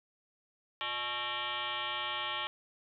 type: tone with frequency modulation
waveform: sine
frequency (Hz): 2093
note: C7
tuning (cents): 0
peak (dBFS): -33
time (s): 0.81-2.47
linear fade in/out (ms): 0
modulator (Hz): 248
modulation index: 5.4
effects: none